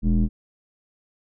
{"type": "tone with low-pass filter", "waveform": "square", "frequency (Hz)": 41.2, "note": "E1", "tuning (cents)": 0, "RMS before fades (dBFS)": -19, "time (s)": [0.02, 0.29], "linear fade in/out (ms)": 50, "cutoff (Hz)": 230, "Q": 5.5, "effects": []}